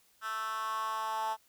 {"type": "tone with high-pass filter sweep", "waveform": "10% pulse", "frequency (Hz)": 220, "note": "A3", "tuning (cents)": 0, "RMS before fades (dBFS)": -35, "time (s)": [0.21, 1.37], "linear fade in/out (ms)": 50, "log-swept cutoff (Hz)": [1400, 850], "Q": 5.3, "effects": ["white hiss -67 dBFS RMS until 1.48 s"]}